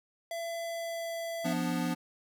square tone with pitch glide, 672 to 668.1 Hz, E5 to E5, +33 to +23 cents, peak -35 dBFS, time 0.31-1.53 s, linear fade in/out 2 ms, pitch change -10 cents, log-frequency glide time 0.61-1.14 s
square chord, B diminished, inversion second, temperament equal, 174.61 / 246.9 / 293.7 Hz, F3 / B3 / D4, 0 / 0 / 0 cents, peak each -34 / -34 / -36 dBFS, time 1.44-1.95 s, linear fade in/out 20 ms
effects none

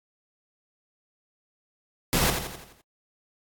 pink noise with echo, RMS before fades -23 dBFS, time 2.13-2.3 s, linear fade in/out 0 ms, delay 85 ms, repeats 6, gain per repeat -6 dB, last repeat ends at 2.81 s, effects AAC 64 kbps

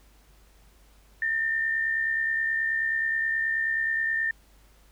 sine tone pair together, 1800 / 1869.4 Hz, A6 / A#6, +39 / +4 cents, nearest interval minor second, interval 65 cents, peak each -24 / -34 dBFS, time 1.22-4.31 s, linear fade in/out 2 ms, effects added 50 Hz sine -55 dBFS peak until 4.91 s + pink hiss -61 dBFS RMS until 4.91 s

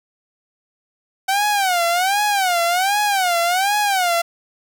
sawtooth tone with vibrato, 754 Hz, F#5, 32 cents sharp, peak -12 dBFS, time 1.28-4.22 s, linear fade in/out 10 ms, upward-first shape sine, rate 1.3 Hz, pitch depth 180 cents each way, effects 8-bit

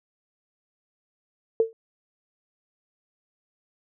sine tone with exponential decay, 451 Hz, A4, 43 cents sharp, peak -13 dBFS, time 1.6-1.73 s, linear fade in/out 1 ms, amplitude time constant 28 ms, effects none

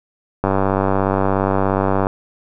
click train, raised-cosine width 1 ms, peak -3 dBFS, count 159, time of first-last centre 0.44-2.069 s, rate 97 Hz, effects none

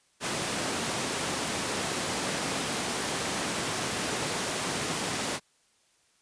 pink high-pass noise, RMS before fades -31 dBFS, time 0.2-5.4 s, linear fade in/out 50 ms, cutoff 170 Hz, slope 12 dB/octave, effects white hiss -67 dBFS RMS until 6.21 s + resampled to 22050 Hz

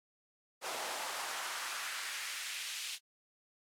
pink noise with high-pass filter sweep, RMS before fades -40 dBFS, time 0.61-2.99 s, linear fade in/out 50 ms, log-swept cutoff 590 to 3100 Hz, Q 1.4, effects low-pass 11000 Hz 12 dB/octave + AAC 64 kbps

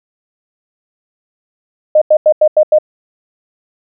sine tone bursts, 614 Hz, D#5, 23 cents flat, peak -4 dBFS, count 6, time 1.95-2.786 s, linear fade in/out 5 ms, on 66 ms, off 88 ms, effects none

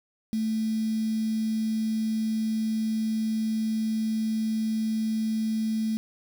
sine tone with quantisation, 220 Hz, A3, in tune, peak -24 dBFS, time 0.33-5.97 s, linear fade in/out 0 ms, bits 7, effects none

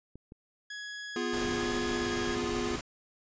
clicks, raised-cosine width 3 ms, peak -34 dBFS, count 2, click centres 0.156 / 0.321 s
sawtooth tone with vibrato, 1661.2 Hz, G#6, in tune, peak -35 dBFS, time 0.7-2.35 s, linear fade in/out 5 ms, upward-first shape square, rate 1.1 Hz, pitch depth 14 cents each way
square chord, F diminished, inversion second, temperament equal, 246.9 / 349.2 / 415.3 Hz, Cb4 / F4 / Ab4, 0 / 0 / 0 cents, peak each -36 / -35 / -37 dBFS, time 1.16-2.76 s, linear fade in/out 2 ms
pink noise, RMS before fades -38 dBFS, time 1.33-2.81 s, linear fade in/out 2 ms
effects resampled to 16000 Hz

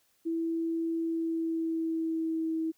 sine tone with pitch glide, 329.6 to 322.1 Hz, E4 to E4, 0 to -40 cents, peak -28 dBFS, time 0.25-2.72 s, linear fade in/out 20 ms, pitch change -40 cents, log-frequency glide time 0.98-2.58 s, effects white hiss -70 dBFS RMS until 2.77 s

